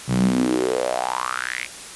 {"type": "tone with high-pass filter sweep", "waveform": "sawtooth", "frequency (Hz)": 62.5, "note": "B1", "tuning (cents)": 21, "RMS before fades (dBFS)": -22, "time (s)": [0.07, 1.68], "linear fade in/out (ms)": 50, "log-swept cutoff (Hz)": [140, 2400], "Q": 6.5, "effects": ["white hiss -37 dBFS RMS until 1.95 s", "resampled to 24000 Hz"]}